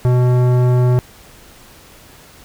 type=tone with tanh clipping; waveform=sine; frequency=124.4 Hz; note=B2; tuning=13 cents sharp; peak=-12 dBFS; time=0.05-0.99 s; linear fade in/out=0 ms; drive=16 dB; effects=pink hiss -43 dBFS RMS until 2.44 s